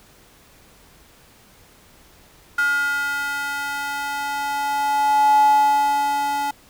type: tone with high-pass filter sweep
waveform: square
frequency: 284.2 Hz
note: C#4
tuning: 43 cents sharp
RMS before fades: -20 dBFS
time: 2.58-6.51 s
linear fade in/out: 5 ms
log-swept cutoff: 1400 to 700 Hz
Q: 9.6
effects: pink hiss -51 dBFS RMS until 6.69 s